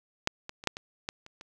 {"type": "clicks", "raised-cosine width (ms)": 0.2, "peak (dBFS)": [-8, -21, -26, -8, -21, -15, -30, -28], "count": 8, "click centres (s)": [0.274, 0.494, 0.639, 0.673, 0.769, 1.089, 1.264, 1.411], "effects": []}